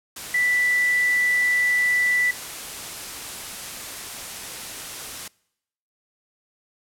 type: tone in noise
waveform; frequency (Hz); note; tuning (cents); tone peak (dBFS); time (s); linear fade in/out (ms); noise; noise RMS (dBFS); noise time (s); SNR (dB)
sine; 1975; B6; 0; -18; 0.34-2.31; 5; white; -34; 0.16-5.28; +13
effects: noise-tail reverb RT60 0.8 s tail -25 dB re dry + low-pass 12000 Hz 12 dB/octave